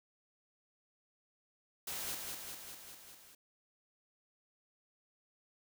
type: noise with echo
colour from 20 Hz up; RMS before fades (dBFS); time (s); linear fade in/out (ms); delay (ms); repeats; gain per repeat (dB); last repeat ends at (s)
white; -41; 1.87-2.15; 5; 200; 6; -3; 3.35
effects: none